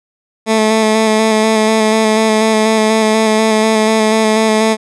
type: tone with vibrato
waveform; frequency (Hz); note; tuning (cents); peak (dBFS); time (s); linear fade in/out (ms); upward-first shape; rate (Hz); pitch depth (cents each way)
15% pulse; 218.7; A3; -10; -3; 0.46-4.77; 50; square; 4.1; 17
effects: resampled to 24000 Hz